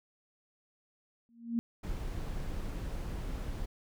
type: tone with exponential growth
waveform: sine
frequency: 233.1 Hz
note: A#3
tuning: in tune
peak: -25 dBFS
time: 1.29-1.59 s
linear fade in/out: 0 ms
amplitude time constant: 64 ms
type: noise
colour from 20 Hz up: brown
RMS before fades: -37 dBFS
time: 1.83-3.66 s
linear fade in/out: 10 ms
effects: none